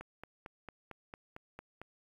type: click train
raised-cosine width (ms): 0.5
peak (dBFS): -30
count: 9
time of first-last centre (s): 0.01-1.816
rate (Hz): 4.43
effects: 10-bit